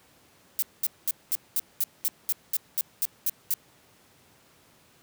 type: noise bursts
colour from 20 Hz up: violet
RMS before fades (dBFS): -25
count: 13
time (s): 0.59-3.539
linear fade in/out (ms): 0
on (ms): 33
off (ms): 210
effects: pink hiss -59 dBFS RMS until 5.02 s + high-pass 100 Hz 12 dB/octave